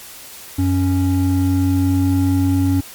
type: tone pair together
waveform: triangle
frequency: 92.5 / 277.2 Hz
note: F#2 / C#4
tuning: 0 / 0 cents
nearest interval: octave + perfect fifth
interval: 1900 cents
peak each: -14 dBFS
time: 0.58-2.81 s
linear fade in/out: 10 ms
effects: white hiss -37 dBFS RMS until 2.94 s + MP3 96 kbps